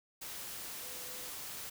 sine tone in noise, 501 Hz, B4, 25 cents sharp, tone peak -55 dBFS, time 0.82-1.3 s, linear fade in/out 10 ms, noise white, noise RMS -44 dBFS, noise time 0.21-1.7 s, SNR -14 dB, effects none

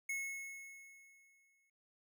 square tone with exponential decay, 2185 Hz, C#7, 26 cents flat, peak -37 dBFS, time 0.09-1.7 s, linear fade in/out 5 ms, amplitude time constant 350 ms, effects noise-tail reverb RT60 0.1 s tail -19 dB re dry

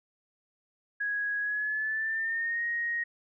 sine tone with pitch glide, 1661.2 to 1875.4 Hz, G#6 to A#6, 0 to +10 cents, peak -28 dBFS, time 1-3.04 s, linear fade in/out 10 ms, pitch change +210 cents, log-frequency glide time 1.4-2.64 s, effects none

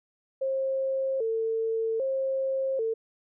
sine tone with vibrato, 489.6 Hz, B4, 15 cents flat, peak -25 dBFS, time 0.41-2.94 s, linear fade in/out 10 ms, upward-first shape square, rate 0.63 Hz, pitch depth 150 cents each way, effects none

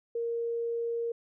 sine tone, 466.2 Hz, A#4, in tune, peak -29 dBFS, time 0.15-1.12 s, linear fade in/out 5 ms, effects none

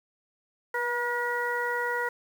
harmonic tone with a mistuned harmonic, 480 Hz, B4, 49 cents flat, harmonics 1 / 2 / 3 / 4, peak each -32 / -32 / -32 / -32 dBFS, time 0.74-2.09 s, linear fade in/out 5 ms, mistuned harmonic 1, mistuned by +18 cents, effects 8-bit

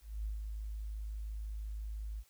sine tone with ADSR envelope, 52.9 Hz, G#1, 33 cents sharp, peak -34 dBFS, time 0.01-2.24 s, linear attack 240 ms, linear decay 130 ms, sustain -4 dB, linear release 52 ms, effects white hiss -68 dBFS RMS until 2.29 s

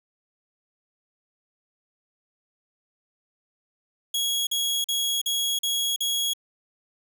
sawtooth tone bursts, 3322 Hz, G#7, in tune, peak -20 dBFS, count 6, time 4.14-6.335 s, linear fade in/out 5 ms, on 330 ms, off 43 ms, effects none

